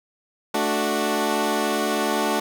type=chord; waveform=15% pulse; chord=D major; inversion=second; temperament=equal; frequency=220 / 293.7 / 370 Hz; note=A3 / D4 / F#4; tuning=0 / 0 / 0 cents; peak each=-19 dBFS; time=0.54-2.4 s; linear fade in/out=5 ms; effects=none